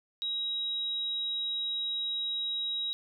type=tone; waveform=sine; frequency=3825 Hz; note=A#7; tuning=44 cents sharp; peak=-30 dBFS; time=0.22-2.93 s; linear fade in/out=0 ms; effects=none